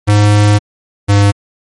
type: tone pair in turn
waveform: square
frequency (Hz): 103.83 / 101.17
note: G#2 / G#2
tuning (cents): 0 / -45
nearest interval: unison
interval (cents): 45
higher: first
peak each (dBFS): -6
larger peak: neither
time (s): 0.07-0.59 / 1.08-1.32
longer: first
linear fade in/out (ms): 20
effects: MP3 48 kbps